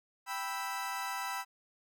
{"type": "chord", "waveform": "30% pulse", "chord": "E minor", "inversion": "first", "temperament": "equal", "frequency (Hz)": [784, 987.8, 1318.5], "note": ["G5", "B5", "E6"], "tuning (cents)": [0, 0, 0], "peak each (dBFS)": [-38, -36, -38], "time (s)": [0.26, 1.45], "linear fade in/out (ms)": 50, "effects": []}